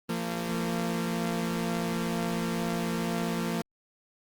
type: tone pair together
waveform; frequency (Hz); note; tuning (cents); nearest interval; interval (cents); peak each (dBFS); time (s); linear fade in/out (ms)
sawtooth; 171.9 / 228.5; F3 / A#3; -27 / -34; perfect fourth; 493; -27; 0.09-3.62; 5
effects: Opus 24 kbps